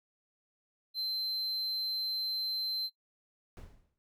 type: tone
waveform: triangle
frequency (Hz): 4100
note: C8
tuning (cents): -36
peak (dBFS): -31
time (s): 0.94-2.9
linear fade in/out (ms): 50
type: noise with exponential decay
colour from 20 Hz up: brown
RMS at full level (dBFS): -43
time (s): 3.57-3.98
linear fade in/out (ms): 0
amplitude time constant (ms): 89
effects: noise-tail reverb RT60 0.1 s tail -21 dB re dry